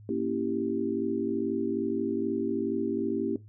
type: chord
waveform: sine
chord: A# diminished seventh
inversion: none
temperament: equal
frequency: 233.1 / 277.2 / 329.6 / 392 Hz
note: A#3 / C#4 / E4 / G4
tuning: 0 / 0 / 0 / 0 cents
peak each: -32 dBFS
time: 0.09-3.36 s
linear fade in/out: 2 ms
effects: noise-tail reverb RT60 0.2 s tail -17 dB re dry + added 105 Hz sine -47 dBFS peak until 3.48 s